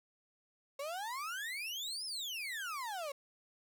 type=exponential two-way sweep; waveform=35% pulse; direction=up then down; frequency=540 to 5320 to 540 Hz; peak=-37 dBFS; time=0.79-3.12 s; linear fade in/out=5 ms; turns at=2.05 s; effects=none